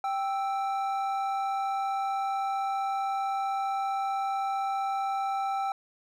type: tone pair together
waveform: triangle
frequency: 784 / 1318.5 Hz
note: G5 / E6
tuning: 0 / 0 cents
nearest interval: major sixth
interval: 900 cents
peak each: -26 / -33 dBFS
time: 0.04-5.72 s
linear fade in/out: 2 ms
effects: none